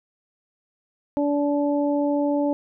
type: harmonic tone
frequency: 288.7 Hz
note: D4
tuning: 30 cents flat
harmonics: 1 / 2 / 3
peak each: -21 / -24 / -31 dBFS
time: 1.17-2.53 s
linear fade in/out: 0 ms
effects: none